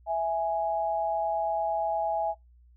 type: tone pair together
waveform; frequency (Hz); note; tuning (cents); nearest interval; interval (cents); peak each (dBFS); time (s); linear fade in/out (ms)
sine; 659.3 / 830.7; E5 / G#5; 0 / 0; major third; 400; -28; 0.06-2.35; 50
effects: noise-tail reverb RT60 0.2 s tail -26 dB re dry + added 60 Hz sine -54 dBFS peak until 2.76 s